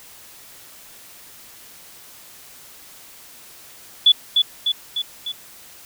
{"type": "tone with echo", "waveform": "sine", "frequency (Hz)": 3440, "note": "A7", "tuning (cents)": -40, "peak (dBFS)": -8, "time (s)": [4.06, 4.12], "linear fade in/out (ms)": 5, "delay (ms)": 300, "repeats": 4, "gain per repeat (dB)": -4, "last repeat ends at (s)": 5.32, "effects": ["white hiss -44 dBFS RMS until 5.85 s"]}